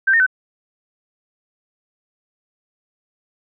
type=tone with pitch steps; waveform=sine; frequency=1567 / 1832 / 1517 Hz; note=G6 / A#6 / F#6; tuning=-1 / -31 / +43 cents; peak=-11 dBFS; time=0.07-0.265 s; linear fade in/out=10 ms; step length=65 ms; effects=none